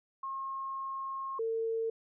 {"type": "tone pair in turn", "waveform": "sine", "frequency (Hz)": [1077, 451.7], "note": ["C6", "A4"], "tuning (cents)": [50, 45], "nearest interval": "octave + minor third", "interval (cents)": 1505, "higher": "first", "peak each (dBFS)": [-35, -30], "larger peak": "second", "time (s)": [[0.23, 1.39], [1.39, 1.9]], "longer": "first", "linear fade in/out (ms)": 5, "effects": []}